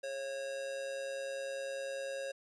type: tone with amplitude modulation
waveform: square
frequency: 545 Hz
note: C#5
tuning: 29 cents flat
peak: -36 dBFS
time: 0.03-2.32 s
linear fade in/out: 10 ms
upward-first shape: sine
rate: 130 Hz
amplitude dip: 50%
effects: resampled to 22050 Hz